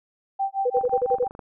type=tone with tremolo; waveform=sine; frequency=782 Hz; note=G5; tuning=4 cents flat; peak=-20 dBFS; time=0.39-1.28 s; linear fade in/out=10 ms; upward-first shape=sine; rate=5.8 Hz; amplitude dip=100%
type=tone bursts; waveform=sine; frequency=493.9 Hz; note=B4; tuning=in tune; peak=-18 dBFS; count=7; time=0.65-1.248 s; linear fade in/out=10 ms; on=52 ms; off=39 ms
type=click train; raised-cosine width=1 ms; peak=-26 dBFS; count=16; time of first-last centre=0.77-1.392 s; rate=24.1 Hz
effects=none